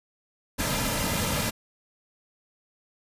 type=noise with comb filter; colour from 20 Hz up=pink; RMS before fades=-27 dBFS; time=0.58-1.51 s; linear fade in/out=20 ms; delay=2.7 ms; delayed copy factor=-0.6; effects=resampled to 32000 Hz